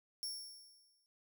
sawtooth tone with exponential decay, 5470 Hz, F8, 37 cents flat, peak -35 dBFS, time 0.23-1.06 s, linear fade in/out 0 ms, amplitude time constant 180 ms, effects none

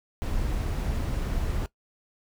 brown noise, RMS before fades -28 dBFS, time 0.22-1.66 s, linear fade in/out 0 ms, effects noise-tail reverb RT60 0.1 s tail -18 dB re dry

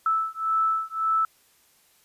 sine beating tone pair, 1313 / 1314.8 Hz, E6 / E6, -7 / -5 cents, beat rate 1.8 Hz, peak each -25 dBFS, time 0.06-1.25 s, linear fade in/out 2 ms, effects white hiss -61 dBFS RMS until 2.04 s + resampled to 32000 Hz

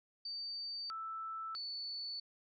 sine tone with pitch steps, 4604 / 1320 / 4471 Hz, D8 / E6 / C#8, -35 / +2 / +14 cents, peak -40 dBFS, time 0.25-2.2 s, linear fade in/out 5 ms, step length 650 ms, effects none

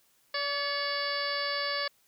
harmonic tone with a mistuned harmonic, 572 Hz, D5, 46 cents flat, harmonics 1 / 2 / 3 / 4 / 5 / 6 / 7 / 8 / 9, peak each -36 / -36 / -35 / -39 / -43 / -42 / -43 / -35 / -42 dBFS, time 0.34-1.88 s, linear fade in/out 5 ms, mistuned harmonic 4, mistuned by -55 cents, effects white hiss -67 dBFS RMS until 2.07 s

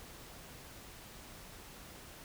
silence, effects pink hiss -52 dBFS RMS until 2.24 s

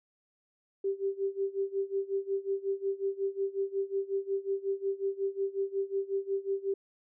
sine tone with tremolo, 392 Hz, G4, in tune, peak -26 dBFS, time 0.84-6.74 s, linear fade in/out 5 ms, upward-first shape sine, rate 5.5 Hz, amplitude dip 90%, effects none

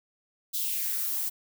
violet noise with high-pass filter sweep, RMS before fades -30 dBFS, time 0.53-1.3 s, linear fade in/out 20 ms, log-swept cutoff 3900 to 660 Hz, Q 2.9, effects none

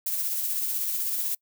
violet noise with tremolo, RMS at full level -27 dBFS, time 0.06-1.35 s, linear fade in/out 5 ms, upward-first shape sine, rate 16 Hz, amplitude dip 30%, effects noise-tail reverb RT60 0.1 s tail -26 dB re dry

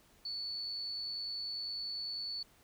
sine tone with amplitude modulation, 4451 Hz, C#8, 6 cents sharp, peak -36 dBFS, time 0.25-2.43 s, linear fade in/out 5 ms, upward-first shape sine, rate 110 Hz, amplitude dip 25%, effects pink hiss -65 dBFS RMS until 2.63 s

